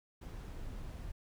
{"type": "noise", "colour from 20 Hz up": "brown", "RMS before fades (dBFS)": -44, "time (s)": [0.21, 1.12], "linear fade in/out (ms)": 10, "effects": []}